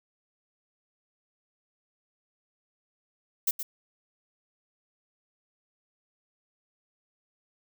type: noise with echo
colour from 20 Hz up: violet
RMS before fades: -25 dBFS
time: 3.47-3.51 s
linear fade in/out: 5 ms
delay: 120 ms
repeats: 1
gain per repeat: -9 dB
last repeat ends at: 3.63 s
effects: none